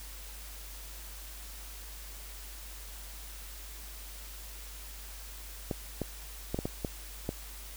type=clicks; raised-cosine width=2 ms; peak=-18 dBFS; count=7; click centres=5.712 / 6.017 / 6.545 / 6.589 / 6.655 / 6.848 / 7.291 s; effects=added 50 Hz sine -45 dBFS peak until 7.76 s + white hiss -48 dBFS RMS until 7.76 s